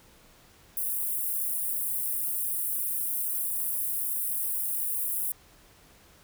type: high-pass noise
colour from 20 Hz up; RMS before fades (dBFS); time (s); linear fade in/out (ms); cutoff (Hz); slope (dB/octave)
white; -30; 0.77-5.32; 2; 9300; 48
effects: pink hiss -57 dBFS RMS until 6.23 s